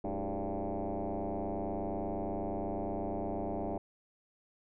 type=tone with frequency modulation; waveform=sine; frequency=185 Hz; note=F#3; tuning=in tune; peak=-32 dBFS; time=0.04-3.78 s; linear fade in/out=5 ms; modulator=99.6 Hz; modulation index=6.1; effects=tanh soft clip ceiling -28 dBFS